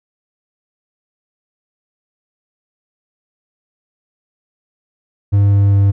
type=tone with pitch steps; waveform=triangle; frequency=100.6 / 100.02 / 99.44 Hz; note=G2 / G2 / G2; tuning=+45 / +35 / +25 cents; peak=-6 dBFS; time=5.32-5.92 s; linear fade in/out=20 ms; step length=200 ms; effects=none